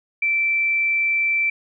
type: tone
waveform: sine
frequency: 2335 Hz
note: D7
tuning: 11 cents flat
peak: -17 dBFS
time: 0.22-1.5 s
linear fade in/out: 5 ms
effects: none